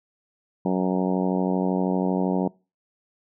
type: harmonic tone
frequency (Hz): 92.7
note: F#2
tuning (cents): +4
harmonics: 2 / 3 / 4 / 5 / 6 / 7 / 8 / 9 / 10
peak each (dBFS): -23 / -27 / -29 / -31 / -33 / -34 / -35 / -36 / -37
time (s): 0.65-2.48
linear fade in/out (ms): 5
effects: noise-tail reverb RT60 0.3 s tail -24 dB re dry